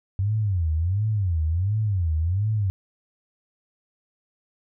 sine tone with vibrato, 92.5 Hz, F#2, in tune, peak -20 dBFS, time 0.19-2.7 s, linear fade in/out 0 ms, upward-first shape sine, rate 1.4 Hz, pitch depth 290 cents each way, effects none

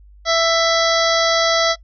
harmonic tone, 663 Hz, E5, 10 cents sharp, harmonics 1 / 2 / 3 / 5 / 6 / 7 / 8 / 9, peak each -17 / -20 / -22 / -24 / -25 / -25 / -26 / -27 dBFS, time 0.25-1.76 s, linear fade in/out 50 ms, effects noise-tail reverb RT60 0.1 s tail -23 dB re dry + added 50 Hz sine -42 dBFS peak until 1.83 s

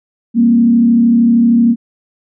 sine tone with frequency modulation, 234 Hz, A#3, 7 cents sharp, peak -6 dBFS, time 0.34-1.76 s, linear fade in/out 50 ms, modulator 33.1 Hz, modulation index 0.53, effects none

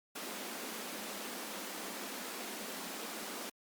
pink high-pass noise, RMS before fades -43 dBFS, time 0.15-3.5 s, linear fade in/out 10 ms, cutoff 190 Hz, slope 96 dB/octave, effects Opus 48 kbps

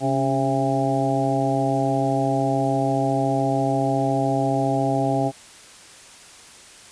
harmonic tone with a mistuned harmonic, 134.3 Hz, C3, 46 cents sharp, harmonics 1 / 2 / 3 / 4 / 5 / 6, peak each -25 / -24 / -29 / -30 / -24 / -26 dBFS, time 0-5.32 s, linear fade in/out 50 ms, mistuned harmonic 2, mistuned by +45 cents, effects white hiss -45 dBFS RMS until 6.91 s + resampled to 22050 Hz

